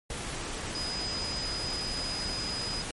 sine tone in noise, 4978 Hz, D#8, in tune, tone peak -33 dBFS, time 0.75-2.82 s, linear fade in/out 2 ms, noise pink, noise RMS -36 dBFS, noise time 0.1-2.91 s, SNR 0 dB, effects MP3 48 kbps

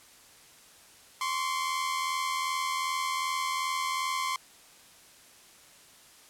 sawtooth tone pair together, 1046.5 / 1129.1 Hz, C6 / C#6, 0 / +32 cents, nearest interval minor second, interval 132 cents, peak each -26 / -31 dBFS, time 1.21-4.36 s, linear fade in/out 2 ms, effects white hiss -55 dBFS RMS until 6.29 s + low-pass 11000 Hz 12 dB/octave

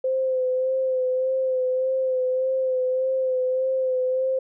sine tone with vibrato, 517 Hz, C5, 21 cents flat, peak -20 dBFS, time 0.04-4.39 s, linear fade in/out 5 ms, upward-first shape sine, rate 1.7 Hz, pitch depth 27 cents each way, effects none

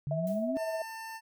sine exponential sweep, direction up, 138.59 to 279.3 Hz, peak -31 dBFS, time 0.07-0.57 s, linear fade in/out 0 ms
sine tone with tremolo, 649 Hz, E5, 27 cents flat, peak -29 dBFS, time 0.11-0.82 s, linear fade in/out 2 ms, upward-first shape triangle, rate 16 Hz, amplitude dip 50%
blue noise with exponential decay, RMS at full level -48 dBFS, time 0.27-0.6 s, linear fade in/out 1 ms, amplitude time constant 70 ms
25% pulse tone, 895 Hz, A5, 29 cents sharp, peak -36 dBFS, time 0.55-1.21 s, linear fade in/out 50 ms
effects none

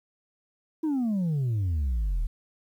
sine exponential sweep, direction down, 326.8 to 36.6 Hz, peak -21 dBFS, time 0.83-2.27 s, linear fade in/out 10 ms, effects tanh soft clip ceiling -23 dBFS + 10-bit

